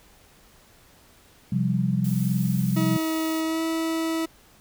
sine chord, C suspended fourth, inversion none, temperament equal, 130.81 / 174.61 / 196 Hz, C3 / F3 / G3, 0 / 0 / 0 cents, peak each -25 dBFS, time 1.52-2.97 s, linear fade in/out 5 ms
blue noise, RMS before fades -40 dBFS, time 2.04-3.41 s, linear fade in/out 5 ms
40% pulse tone with pitch glide, 320 to 325 Hz, D#4 to E4, +49 to -24 cents, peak -23 dBFS, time 2.76-4.26 s, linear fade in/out 10 ms, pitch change +27 cents, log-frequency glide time 3.45-3.62 s
effects pink hiss -55 dBFS RMS until 4.6 s

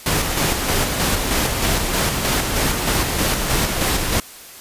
pink noise with tremolo, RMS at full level -18 dBFS, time 0.06-4.2 s, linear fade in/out 2 ms, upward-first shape square, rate 3.2 Hz, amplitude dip 35%, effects white hiss -39 dBFS RMS until 4.6 s + resampled to 32000 Hz

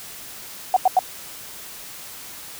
sine tone bursts, 746 Hz, F#5, 14 cents sharp, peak -11 dBFS, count 3, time 0.74-0.991 s, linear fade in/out 2 ms, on 25 ms, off 88 ms, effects white hiss -38 dBFS RMS until 2.59 s

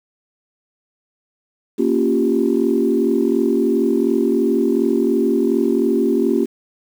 sine chord, G half-diminished seventh, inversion first, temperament equal, 233.1 / 277.2 / 349.2 / 392 Hz, Bb3 / Db4 / F4 / G4, 0 / 0 / 0 / 0 cents, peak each -19 dBFS, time 1.78-6.46 s, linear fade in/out 20 ms, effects tanh soft clip ceiling -4 dBFS + 7-bit

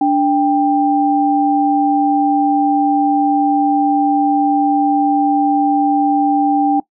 sine tone pair together, 291.8 / 790 Hz, D4 / G5, -11 / +13 cents, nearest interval octave + perfect fourth, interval 1724 cents, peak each -13 dBFS, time 0.01-6.8 s, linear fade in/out 5 ms, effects noise-tail reverb RT60 0.1 s tail -20 dB re dry

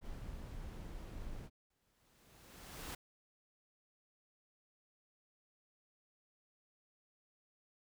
brown noise, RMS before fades -46 dBFS, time 0.01-1.5 s, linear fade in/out 50 ms
pink noise with exponential growth, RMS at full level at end -44 dBFS, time 1.7-2.95 s, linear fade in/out 5 ms, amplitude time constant 270 ms
effects none

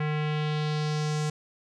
square tone with low-pass filter sweep, 151.7 Hz, D#3, 44 cents flat, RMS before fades -28 dBFS, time 0-1.3 s, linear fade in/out 5 ms, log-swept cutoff 2200 to 7400 Hz, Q 2, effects none

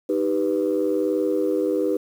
sine chord, Eb augmented, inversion none, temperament equal, 311.1 / 392 / 493.9 Hz, Eb4 / G4 / B4, 0 / 0 / 0 cents, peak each -23 dBFS, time 0.09-1.97 s, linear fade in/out 5 ms, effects tanh soft clip ceiling -12 dBFS + 8-bit

